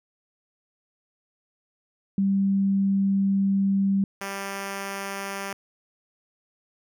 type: tone pair in turn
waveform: sine / 5% pulse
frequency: 196 / 196.87 Hz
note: G3 / G3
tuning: 0 / +8 cents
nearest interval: unison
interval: 8 cents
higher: second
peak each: -19 / -19 dBFS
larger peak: neither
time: 2.18-4.04 / 4.21-5.53 s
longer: first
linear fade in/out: 2 ms
effects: none